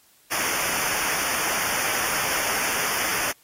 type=noise with comb filter; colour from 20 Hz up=pink; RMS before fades=-26 dBFS; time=0.31-3.32 s; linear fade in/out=10 ms; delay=0.25 ms; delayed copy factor=-0.95; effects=white hiss -58 dBFS RMS until 3.43 s + AAC 48 kbps

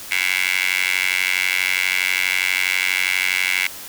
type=tone with high-pass filter; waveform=15% pulse; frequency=92.3 Hz; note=F#2; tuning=4 cents flat; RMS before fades=-20 dBFS; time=0.11-3.67 s; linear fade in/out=5 ms; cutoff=2200 Hz; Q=4.9; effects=white hiss -35 dBFS RMS until 3.88 s

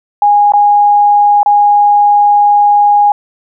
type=tone with dropouts; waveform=sine; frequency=823 Hz; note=G#5; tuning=16 cents flat; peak=-4 dBFS; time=0.22-3.12 s; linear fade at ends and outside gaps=2 ms; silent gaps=0.521-0.536 / 1.431-1.46 s; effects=none

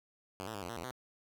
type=tone with pitch steps; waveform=5% pulse; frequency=94.2 / 110.3 / 100.3 / 87.7 / 117.1 / 84.4 / 127.6 Hz; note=F#2 / A2 / G2 / F2 / A#2 / E2 / C3; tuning=+32 / +5 / +40 / +8 / +8 / +41 / -43 cents; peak=-29 dBFS; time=0.4-0.911 s; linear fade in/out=0 ms; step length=73 ms; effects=none

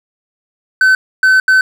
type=tone bursts at uneven times; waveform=triangle; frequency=1524 Hz; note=G6; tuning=49 cents flat; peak=-4 dBFS; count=3; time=0.81-0.95 / 1.23-1.4 / 1.48-1.61 s; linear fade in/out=2 ms; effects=none

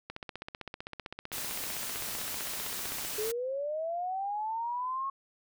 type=click train; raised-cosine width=0.3 ms; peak=-23 dBFS; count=47; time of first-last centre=0.1-3.049 s; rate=15.6 Hz
type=noise; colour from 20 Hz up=white; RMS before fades=-37 dBFS; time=1.32-3.32 s; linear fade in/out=10 ms
type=linear sweep; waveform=sine; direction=up; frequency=415.3 to 1097 Hz; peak=-31 dBFS; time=3.18-5.1 s; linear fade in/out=5 ms
effects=none

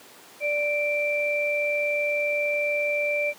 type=tone pair together; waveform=sine; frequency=587.3 / 2349 Hz; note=D5 / D7; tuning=0 / 0 cents; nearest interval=2 octaves; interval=2400 cents; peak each=-25 dBFS; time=0.4-3.34 s; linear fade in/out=50 ms; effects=pink hiss -48 dBFS RMS until 3.38 s + high-pass 300 Hz 12 dB/octave

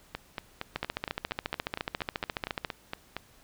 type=two click trains; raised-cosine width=0.3 ms; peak=-17 / -14 dBFS; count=14 / 28; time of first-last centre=0.15-3.166 / 0.76-2.648 s; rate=4.31 / 14.3 Hz; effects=pink hiss -59 dBFS RMS until 3.43 s

